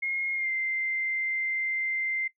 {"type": "tone with pitch glide", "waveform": "sine", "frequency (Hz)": [2148, 2086], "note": ["C7", "C7"], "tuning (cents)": [45, -6], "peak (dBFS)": -27, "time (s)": [0.02, 2.28], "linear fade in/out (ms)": 10, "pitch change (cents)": -51, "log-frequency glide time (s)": [0.34, 0.51], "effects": ["noise-tail reverb RT60 0.1 s tail -17 dB re dry"]}